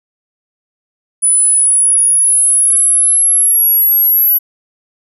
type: linear sweep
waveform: sine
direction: up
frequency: 9930 to 11740 Hz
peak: -7 dBFS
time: 1.22-4.39 s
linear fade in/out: 20 ms
effects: none